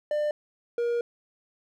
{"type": "tone pair in turn", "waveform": "triangle", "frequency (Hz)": [597, 473.8], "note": ["D5", "A#4"], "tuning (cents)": [28, 28], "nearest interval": "major third", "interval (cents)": 400, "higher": "first", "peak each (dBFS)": -22, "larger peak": "neither", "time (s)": [[0.11, 0.31], [0.78, 1.01]], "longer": "second", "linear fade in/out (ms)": 2, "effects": []}